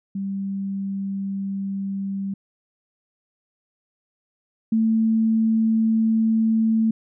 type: tone pair in turn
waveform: sine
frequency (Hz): 196 / 222.6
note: G3 / A3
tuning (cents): 0 / +20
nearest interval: major second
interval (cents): 220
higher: second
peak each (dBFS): -24 / -16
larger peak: second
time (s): 0.15-2.34 / 4.72-6.91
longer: neither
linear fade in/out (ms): 5
effects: none